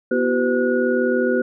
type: tone cluster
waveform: sine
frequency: 245.1 / 339.8 / 379.4 / 507 / 1454 Hz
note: B3 / F4 / F#4 / B4 / F#6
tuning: -13 / -47 / +43 / +45 / -31 cents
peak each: -21 / -29 / -21 / -21 / -26 dBFS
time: 0.11-1.42 s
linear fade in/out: 5 ms
effects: none